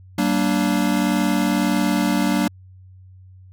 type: chord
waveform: square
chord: G minor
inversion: none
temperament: equal with one note detuned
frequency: 191.52 / 233.1 / 293.7 Hz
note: G3 / Bb3 / D4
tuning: -40 / 0 / 0 cents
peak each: -22 / -23 / -22 dBFS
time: 0.18-2.48 s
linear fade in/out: 5 ms
effects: added 93 Hz sine -42 dBFS peak until 3.52 s